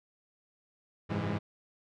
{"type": "tone cluster", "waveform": "sawtooth", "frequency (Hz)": [93.5, 104.8, 132.7, 165.7, 203.1], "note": ["F#2", "G#2", "C3", "E3", "G#3"], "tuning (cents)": [19, 16, 25, 9, -38], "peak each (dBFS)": [-38, -31, -38, -32, -33], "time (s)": [1.09, 1.39], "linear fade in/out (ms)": 20, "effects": ["low-pass 3000 Hz 12 dB/octave"]}